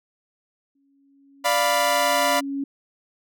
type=tone with exponential growth; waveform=sine; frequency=277.2 Hz; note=C#4; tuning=in tune; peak=-23 dBFS; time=0.75-2.64 s; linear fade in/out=5 ms; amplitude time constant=410 ms
type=chord; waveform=sawtooth; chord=B diminished; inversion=first; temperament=equal; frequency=587.3 / 698.5 / 987.8 Hz; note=D5 / F5 / B5; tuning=0 / 0 / 0 cents; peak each=-19 dBFS; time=1.44-2.41 s; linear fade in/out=20 ms
effects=none